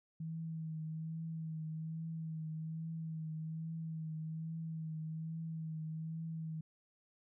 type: tone with vibrato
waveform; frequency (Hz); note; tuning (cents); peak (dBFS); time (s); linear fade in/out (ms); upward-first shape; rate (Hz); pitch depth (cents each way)
sine; 160.1; D#3; +50; -39; 0.2-6.61; 5; triangle; 1.2; 35
effects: none